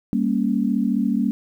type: chord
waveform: sine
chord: G diminished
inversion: none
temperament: equal with one note detuned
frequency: 198.73 / 233.1 / 277.2 Hz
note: G3 / Bb3 / Db4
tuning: +24 / 0 / 0 cents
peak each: -22 / -21 / -24 dBFS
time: 0.13-1.31 s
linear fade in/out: 0 ms
effects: 9-bit